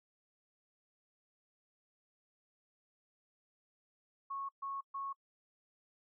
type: tone bursts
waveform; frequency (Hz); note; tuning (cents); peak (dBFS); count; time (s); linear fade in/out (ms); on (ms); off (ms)
sine; 1100; C#6; -14; -38; 3; 4.3-5.13; 10; 190; 130
effects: noise-tail reverb RT60 0.1 s tail -26 dB re dry